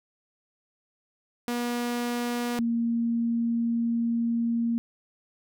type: tone pair in turn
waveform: sawtooth / sine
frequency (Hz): 240.7 / 232.8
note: B3 / A#3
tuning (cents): -44 / -2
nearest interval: minor second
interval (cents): 58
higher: first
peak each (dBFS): -23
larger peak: neither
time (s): 1.48-2.59 / 2.59-4.78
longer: second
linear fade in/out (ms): 0
effects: none